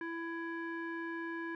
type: tone with low-pass filter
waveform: square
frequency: 333 Hz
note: E4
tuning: 18 cents sharp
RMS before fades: -40 dBFS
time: 0.01-1.55 s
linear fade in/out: 2 ms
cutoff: 1700 Hz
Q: 3.7
effects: none